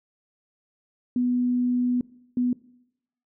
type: tone bursts at uneven times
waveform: sine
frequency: 246.9 Hz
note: B3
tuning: in tune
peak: -20 dBFS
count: 2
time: 1.16-2.01 / 2.37-2.53 s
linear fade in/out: 2 ms
effects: noise-tail reverb RT60 0.8 s tail -21 dB re dry